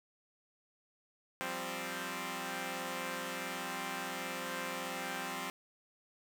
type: chord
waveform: 5% pulse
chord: F suspended second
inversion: none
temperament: equal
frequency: 174.61 / 196 / 261.6 Hz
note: F3 / G3 / C4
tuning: 0 / 0 / 0 cents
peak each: -32 / -32 / -29 dBFS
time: 1.41-5.5 s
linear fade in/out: 0 ms
effects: none